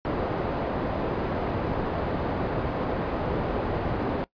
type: low-pass noise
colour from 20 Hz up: white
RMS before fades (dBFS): -28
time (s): 0.05-4.24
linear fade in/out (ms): 0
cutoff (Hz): 620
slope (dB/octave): 12
effects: noise-tail reverb RT60 0.1 s tail -20 dB re dry + resampled to 11025 Hz